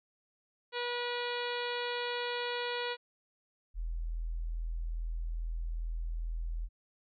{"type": "harmonic tone", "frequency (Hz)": 484.4, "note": "B4", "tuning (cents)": -34, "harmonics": [1, 2, 3, 4, 5, 6, 7, 8, 9], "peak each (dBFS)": [-37, -40, -42, -43, -44, -45, -45, -46, -47], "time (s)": [0.72, 2.97], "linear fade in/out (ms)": 50}
{"type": "tone", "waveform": "sine", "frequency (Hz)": 41.2, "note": "E1", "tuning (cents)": 0, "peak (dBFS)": -33, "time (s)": [3.74, 6.69], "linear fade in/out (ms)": 50}
{"effects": []}